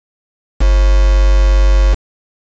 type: tone with quantisation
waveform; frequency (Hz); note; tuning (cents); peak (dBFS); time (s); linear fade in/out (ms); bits
sine; 48.61; G1; -14; -6; 0.6-1.95; 20; 3
effects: resampled to 16000 Hz